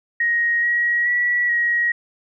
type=tone with pitch steps; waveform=sine; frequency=1879 / 1903 / 1940 / 1897 Hz; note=A#6 / A#6 / B6 / A#6; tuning=+13 / +35 / -31 / +30 cents; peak=-16 dBFS; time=0.2-1.92 s; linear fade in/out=5 ms; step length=430 ms; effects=none